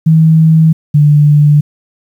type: tone pair in turn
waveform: sine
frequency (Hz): 160 / 147.82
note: D#3 / D3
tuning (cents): +49 / +12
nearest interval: minor second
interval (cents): 137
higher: first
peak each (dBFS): -3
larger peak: neither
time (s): 0.06-0.73 / 0.94-1.61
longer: neither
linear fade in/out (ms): 10
effects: 7-bit